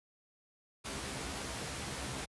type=noise with comb filter; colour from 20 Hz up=pink; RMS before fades=-40 dBFS; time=0.84-2.26 s; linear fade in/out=20 ms; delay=15 ms; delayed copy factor=+0.55; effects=high-pass 60 Hz 12 dB/octave + resampled to 24000 Hz